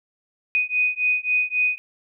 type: beating tone pair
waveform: sine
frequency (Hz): 2489 / 2492.7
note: D#7 / D#7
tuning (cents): 0 / +3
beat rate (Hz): 3.7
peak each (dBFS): -22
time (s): 0.55-1.78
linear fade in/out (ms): 0
effects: none

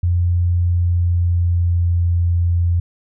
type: tone with pitch glide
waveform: sine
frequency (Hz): 87.6 to 86.39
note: F2 to F2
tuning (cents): +6 to -18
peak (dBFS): -13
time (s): 0.03-2.8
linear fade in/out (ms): 5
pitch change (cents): -24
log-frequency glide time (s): 0.53-2.18
effects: none

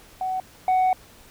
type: tone pair in turn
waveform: sine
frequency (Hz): 749 / 744.3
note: F#5 / F#5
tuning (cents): +21 / +10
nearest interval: unison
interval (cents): 11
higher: first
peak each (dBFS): -23 / -14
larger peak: second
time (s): 0.21-0.4 / 0.68-0.93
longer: second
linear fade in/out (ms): 2
effects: tanh soft clip ceiling -16 dBFS + pink hiss -50 dBFS RMS until 1.3 s

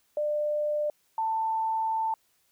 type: tone pair in turn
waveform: sine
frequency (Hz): 597 / 889.1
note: D5 / A5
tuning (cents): +28 / +18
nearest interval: perfect fifth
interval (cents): 690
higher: second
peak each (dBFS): -25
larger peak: neither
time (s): 0.17-0.9 / 1.18-2.14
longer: second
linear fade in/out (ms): 2
effects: white hiss -69 dBFS RMS until 2.51 s

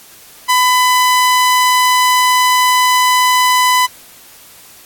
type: tone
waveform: sawtooth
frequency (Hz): 1002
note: B5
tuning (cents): +25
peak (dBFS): -5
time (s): 0.48-3.87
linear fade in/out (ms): 20
effects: white hiss -40 dBFS RMS until 4.85 s + AAC 64 kbps

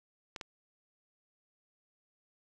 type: clicks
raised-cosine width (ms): 0.2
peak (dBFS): -23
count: 2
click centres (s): 0.362 / 0.412
effects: none

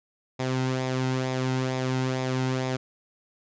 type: tone with flanger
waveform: sawtooth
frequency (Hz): 129.5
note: C3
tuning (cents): -17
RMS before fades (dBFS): -27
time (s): 0.39-2.77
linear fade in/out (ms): 10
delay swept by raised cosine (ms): 0.67 to 1.77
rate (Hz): 2.2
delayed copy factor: -0.5
effects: resampled to 16000 Hz

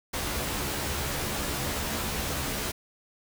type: noise with comb filter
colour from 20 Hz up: pink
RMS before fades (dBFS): -31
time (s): 0.13-2.72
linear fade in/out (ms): 10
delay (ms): 14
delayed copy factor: +0.65
effects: none

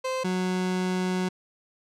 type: tone pair in turn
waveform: 30% pulse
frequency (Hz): 519 / 183.91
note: C5 / F#3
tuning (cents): -14 / -10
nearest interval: octave + tritone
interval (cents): 1796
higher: first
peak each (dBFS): -24 / -22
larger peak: second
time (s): 0.04-0.24 / 0.24-1.29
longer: second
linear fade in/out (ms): 10
effects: low-pass 8000 Hz 12 dB/octave

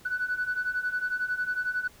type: beating tone pair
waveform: sine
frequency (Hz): 1480 / 1491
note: F#6 / F#6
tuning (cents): 0 / +13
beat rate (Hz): 11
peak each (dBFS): -31 / -28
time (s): 0.05-1.88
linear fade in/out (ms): 10
effects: tanh soft clip ceiling -21 dBFS + pink hiss -55 dBFS RMS until 2 s

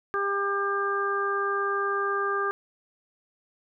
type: harmonic tone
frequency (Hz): 399.1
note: G4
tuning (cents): +31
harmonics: 1 / 2 / 3 / 4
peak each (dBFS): -29 / -38 / -27 / -31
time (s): 0.14-2.51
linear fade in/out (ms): 0
effects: none

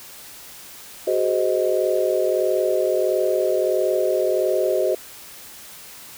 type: chord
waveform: sine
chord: Ab dominant seventh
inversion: third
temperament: just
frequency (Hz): 373.8 / 415.3 / 519.1 / 623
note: Gb4 / Ab4 / C5 / Eb5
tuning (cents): +18 / 0 / -14 / +2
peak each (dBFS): -22 / -26 / -23 / -22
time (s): 1.07-4.95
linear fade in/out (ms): 5
effects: white hiss -41 dBFS RMS until 6.17 s

